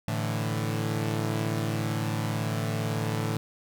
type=chord; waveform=sawtooth; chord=A suspended fourth; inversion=none; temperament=equal; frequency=110 / 146.83 / 164.81 Hz; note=A2 / D3 / E3; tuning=0 / 0 / 0 cents; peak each=-25 / -29 / -30 dBFS; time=0.08-3.37 s; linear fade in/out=0 ms; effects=none